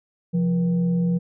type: tone with frequency modulation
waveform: sine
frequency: 174 Hz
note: F3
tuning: 6 cents flat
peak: -18 dBFS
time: 0.33-1.19 s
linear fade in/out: 20 ms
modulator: 305 Hz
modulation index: 0.36
effects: none